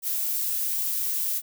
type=noise; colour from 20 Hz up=violet; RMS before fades=-27 dBFS; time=0.02-1.42 s; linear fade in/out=50 ms; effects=none